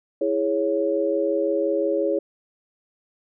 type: chord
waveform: sine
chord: C# minor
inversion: first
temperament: equal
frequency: 329.6 / 415.3 / 554.4 Hz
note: E4 / G#4 / C#5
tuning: 0 / 0 / 0 cents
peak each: -25 / -24 / -23 dBFS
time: 0.21-2.19 s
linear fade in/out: 5 ms
effects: none